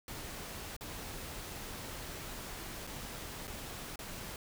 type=noise with dropouts; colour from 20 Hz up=pink; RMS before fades=-44 dBFS; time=0.08-4.36 s; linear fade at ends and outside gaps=1 ms; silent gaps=0.765-0.809 / 2.868-2.873 / 3.472-3.477 / 3.958-3.99 s; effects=none